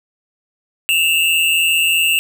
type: tone pair together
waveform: square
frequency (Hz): 2658 / 2821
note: E7 / F7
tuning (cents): +14 / +17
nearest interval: minor second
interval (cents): 103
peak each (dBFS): -16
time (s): 0.89-2.19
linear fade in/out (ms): 0
effects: none